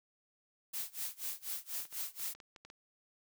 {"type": "noise with tremolo", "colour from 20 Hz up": "blue", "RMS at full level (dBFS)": -38, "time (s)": [0.73, 2.34], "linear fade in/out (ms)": 10, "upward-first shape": "sine", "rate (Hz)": 4.1, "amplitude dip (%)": 95}
{"type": "clicks", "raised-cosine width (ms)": 0.2, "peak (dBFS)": -35, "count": 11, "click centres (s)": [1.752, 1.803, 1.853, 1.927, 2.007, 2.198, 2.35, 2.402, 2.562, 2.65, 2.701]}
{"effects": []}